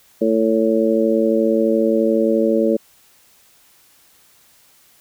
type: harmonic tone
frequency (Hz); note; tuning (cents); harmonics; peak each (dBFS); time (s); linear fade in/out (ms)
111.6; A2; +25; 2 / 3 / 4 / 5; -19 / -19 / -19 / -19; 0.21-2.77; 10
effects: white hiss -53 dBFS RMS until 5 s